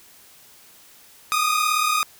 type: tone pair together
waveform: sawtooth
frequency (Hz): 1217 / 1254.8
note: D#6 / D#6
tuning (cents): -39 / +14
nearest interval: minor second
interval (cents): 53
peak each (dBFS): -18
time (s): 1.32-2.03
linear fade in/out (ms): 0
effects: white hiss -50 dBFS RMS until 2.19 s